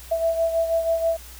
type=beating tone pair; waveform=sine; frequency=659.3 / 665.5 Hz; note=E5 / E5; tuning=0 / +16 cents; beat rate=6.2 Hz; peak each=-20 / -27 dBFS; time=0.11-1.17 s; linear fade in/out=10 ms; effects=added 60 Hz sine -42 dBFS peak until 1.39 s + white hiss -44 dBFS RMS until 1.39 s